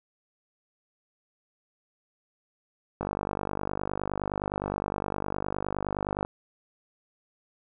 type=click train; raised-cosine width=1 ms; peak=-15 dBFS; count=162; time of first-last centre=3.01-6.249 s; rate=49.7 Hz; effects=none